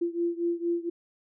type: beating tone pair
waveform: sine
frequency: 340.9 / 345.2 Hz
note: F4 / F4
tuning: -42 / -20 cents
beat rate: 4.3 Hz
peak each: -28 / -30 dBFS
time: 0.01-0.9 s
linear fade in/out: 10 ms
effects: none